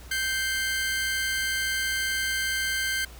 sawtooth tone pair together, 1561 / 2102 Hz, G6 / C7, -8 / +7 cents, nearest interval perfect fourth, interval 515 cents, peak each -23 / -28 dBFS, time 0.11-3.05 s, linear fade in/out 5 ms, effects added 60 Hz sine -43 dBFS peak until 3.19 s + pink hiss -49 dBFS RMS until 3.19 s

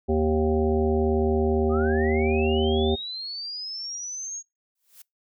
harmonic tone, 78 Hz, D#2, 5 cents sharp, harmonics 1 / 3 / 5 / 7 / 9 / 10, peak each -25 / -26 / -23 / -32 / -34 / -35 dBFS, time 0.08-2.96 s, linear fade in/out 20 ms
sine linear sweep, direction up, 1174.7 to 6645 Hz, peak -31 dBFS, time 1.69-4.43 s, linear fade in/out 50 ms
blue noise with exponential growth, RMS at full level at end -43 dBFS, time 4.75-5.02 s, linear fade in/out 5 ms, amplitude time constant 57 ms
effects noise-tail reverb RT60 0.2 s tail -25 dB re dry

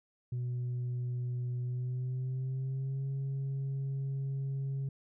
sine tone with pitch glide, 123.47 to 136.21 Hz, B2 to C#3, 0 to -30 cents, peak -30 dBFS, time 0.32-4.89 s, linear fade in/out 5 ms, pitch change +170 cents, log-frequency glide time 1.61-3.07 s, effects tanh soft clip ceiling -31 dBFS

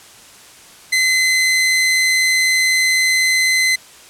sawtooth tone, 2046 Hz, C7, 39 cents flat, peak -9 dBFS, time 0.92-3.76 s, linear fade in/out 10 ms, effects white hiss -42 dBFS RMS until 4.09 s + low-pass 10000 Hz 12 dB/octave

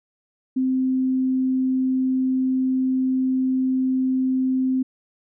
sine tone, 259.8 Hz, C4, 12 cents flat, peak -18 dBFS, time 0.56-4.83 s, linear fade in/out 10 ms, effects none

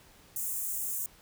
white high-pass noise, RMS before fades -34 dBFS, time 0.36-1.06 s, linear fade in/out 2 ms, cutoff 6800 Hz, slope 48 dB/octave, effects pink hiss -58 dBFS RMS until 1.21 s

